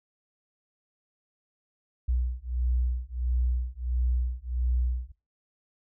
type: beating tone pair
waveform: sine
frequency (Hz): 60.8 / 62.3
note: B1 / B1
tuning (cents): -26 / +16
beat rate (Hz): 1.5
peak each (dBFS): -28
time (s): 2.08-5.12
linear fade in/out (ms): 10
effects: noise-tail reverb RT60 0.3 s tail -23 dB re dry